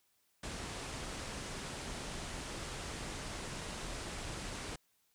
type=low-pass noise; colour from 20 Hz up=pink; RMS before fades=-43 dBFS; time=0.43-4.76 s; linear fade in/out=5 ms; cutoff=9700 Hz; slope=48 dB/octave; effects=white hiss -75 dBFS RMS until 5.14 s

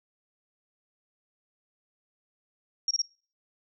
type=tone bursts; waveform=sine; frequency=5588 Hz; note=F8; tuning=in tune; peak=-23 dBFS; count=3; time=2.88-3.018 s; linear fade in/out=2 ms; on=28 ms; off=27 ms; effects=noise-tail reverb RT60 0.4 s tail -25 dB re dry

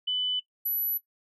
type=tone pair in turn; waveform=sine; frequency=3000 / 11872 Hz; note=F#7 / F#9; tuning=+23 / +5 cents; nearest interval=2 octaves; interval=2382 cents; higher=second; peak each=-25 dBFS; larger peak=neither; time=0.07-0.4 / 0.65-0.98 s; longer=neither; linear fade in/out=10 ms; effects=noise-tail reverb RT60 0.1 s tail -18 dB re dry

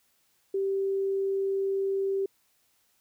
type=tone; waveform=sine; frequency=390 Hz; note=G4; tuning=9 cents flat; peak=-25 dBFS; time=0.54-2.26 s; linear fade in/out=5 ms; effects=white hiss -69 dBFS RMS until 3 s

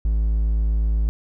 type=tone; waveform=triangle; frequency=54.1 Hz; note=A1; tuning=29 cents flat; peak=-15 dBFS; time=0.05-1.09 s; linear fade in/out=0 ms; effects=none

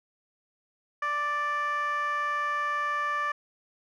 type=tone with band-pass filter; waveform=15% pulse; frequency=587.3 Hz; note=D5; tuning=in tune; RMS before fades=-29 dBFS; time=1.02-3.32 s; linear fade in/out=5 ms; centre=1400 Hz; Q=8.9; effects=none

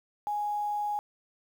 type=tone; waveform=sine; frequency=830.6 Hz; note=G#5; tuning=in tune; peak=-28 dBFS; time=0.27-0.99 s; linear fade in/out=0 ms; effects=9-bit

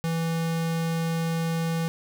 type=tone; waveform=square; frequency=164.81 Hz; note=E3; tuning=in tune; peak=-25 dBFS; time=0.04-1.88 s; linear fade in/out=0 ms; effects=none

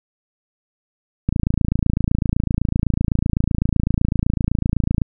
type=click train; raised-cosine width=5 ms; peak=-5 dBFS; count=105; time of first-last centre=1.29-5.018 s; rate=27.9 Hz; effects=none

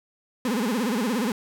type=tone with vibrato; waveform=35% pulse; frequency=229.5 Hz; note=A#3; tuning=27 cents flat; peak=-21 dBFS; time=0.45-1.32 s; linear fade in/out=2 ms; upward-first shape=sine; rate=17 Hz; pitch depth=220 cents each way; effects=none

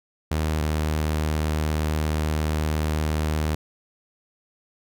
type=tone pair in turn; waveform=sawtooth; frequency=77.78 / 77.11 Hz; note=D#2 / D#2; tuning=0 / -15 cents; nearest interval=unison; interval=15 cents; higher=first; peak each=-18 dBFS; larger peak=neither; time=0.31-0.62 / 0.62-3.55 s; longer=second; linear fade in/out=5 ms; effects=none

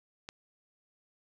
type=click; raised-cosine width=0.2 ms; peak=-24 dBFS; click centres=0.289 s; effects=none

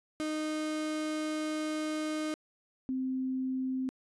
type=tone pair in turn; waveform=35% pulse / sine; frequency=308.7 / 260.2 Hz; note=D#4 / C4; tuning=-14 / -9 cents; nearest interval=minor third; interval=295 cents; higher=first; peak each=-30 / -30 dBFS; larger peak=neither; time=0.2-2.34 / 2.89-3.89 s; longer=first; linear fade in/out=0 ms; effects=resampled to 24000 Hz

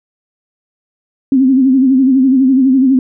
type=tone with vibrato; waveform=sine; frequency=263.2 Hz; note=C4; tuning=10 cents sharp; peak=-6 dBFS; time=1.32-2.99 s; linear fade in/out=2 ms; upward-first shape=sine; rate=12 Hz; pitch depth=75 cents each way; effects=none

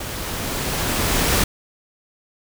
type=noise with level ramp; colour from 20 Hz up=pink; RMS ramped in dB=-30 to -17 dBFS; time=0-1.44 s; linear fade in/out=5 ms; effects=none

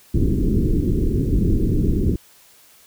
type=low-pass noise; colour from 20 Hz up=pink; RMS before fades=-18 dBFS; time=0.14-2.16 s; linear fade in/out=5 ms; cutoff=390 Hz; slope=48 dB/octave; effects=white hiss -51 dBFS RMS until 2.86 s

